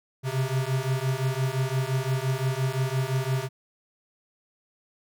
square beating tone pair, 128.8 / 134.6 Hz, C3 / C3, -27 / +49 cents, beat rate 5.8 Hz, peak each -28 dBFS, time 0.23-3.49 s, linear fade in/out 50 ms, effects none

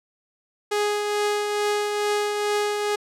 sawtooth tone with tremolo, 415.3 Hz, G#4, in tune, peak -16 dBFS, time 0.71-2.96 s, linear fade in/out 10 ms, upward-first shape triangle, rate 2.3 Hz, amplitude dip 40%, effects low-pass 10000 Hz 12 dB/octave

